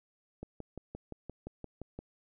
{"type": "click train", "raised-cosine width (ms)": 2, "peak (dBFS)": -28, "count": 10, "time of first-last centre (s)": [0.43, 1.99], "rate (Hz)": 5.77, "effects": []}